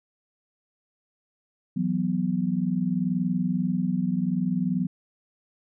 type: chord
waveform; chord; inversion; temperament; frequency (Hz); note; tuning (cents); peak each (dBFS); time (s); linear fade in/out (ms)
sine; E suspended second; none; just; 164.81 / 185.42 / 247.2; E3 / F#3 / B3; 0 / +4 / +2; -29 / -25 / -28; 1.76-4.87; 10
effects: none